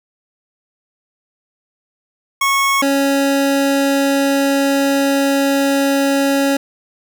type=tone pair in turn; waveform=25% pulse; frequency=1100 / 276.9 Hz; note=C#6 / C#4; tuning=-14 / -2 cents; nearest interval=2 octaves; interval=2388 cents; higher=first; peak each=-9 dBFS; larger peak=neither; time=2.41-2.82 / 2.82-6.57 s; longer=second; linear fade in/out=5 ms; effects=none